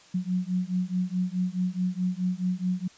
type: beating tone pair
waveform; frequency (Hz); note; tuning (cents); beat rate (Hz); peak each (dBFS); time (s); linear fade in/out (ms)
sine; 180 / 184.7; F#3 / F#3; -47 / -3; 4.7; -28; 0.14-2.88; 10
effects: white hiss -54 dBFS RMS until 2.97 s + resampled to 16000 Hz